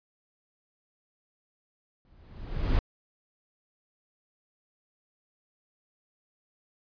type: noise with exponential growth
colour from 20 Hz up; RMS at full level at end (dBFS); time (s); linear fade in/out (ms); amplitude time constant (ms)
brown; -21; 2.05-2.79; 1; 160
effects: resampled to 11025 Hz